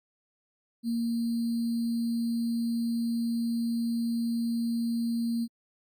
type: tone with sample-and-hold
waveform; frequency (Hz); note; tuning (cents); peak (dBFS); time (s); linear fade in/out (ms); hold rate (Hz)
sine; 232.7; A#3; -3; -26; 0.83-5.48; 50; 4410
effects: Opus 48 kbps